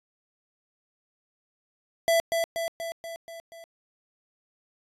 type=tone with echo; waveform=square; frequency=666 Hz; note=E5; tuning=18 cents sharp; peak=-20 dBFS; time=2.08-2.2 s; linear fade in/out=0 ms; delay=240 ms; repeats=6; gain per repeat=-4 dB; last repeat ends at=3.64 s; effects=resampled to 32000 Hz